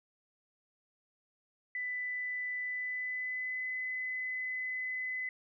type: tone with pitch glide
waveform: sine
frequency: 1993 to 2018 Hz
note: B6 to B6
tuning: +15 to +37 cents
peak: -34 dBFS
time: 1.75-5.29 s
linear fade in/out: 2 ms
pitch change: +22 cents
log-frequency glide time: 2.62-3.67 s
effects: none